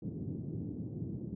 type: band-pass noise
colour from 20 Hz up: pink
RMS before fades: -40 dBFS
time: 0.02-1.35 s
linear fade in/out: 5 ms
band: 100 to 320 Hz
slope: 24 dB/octave
effects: none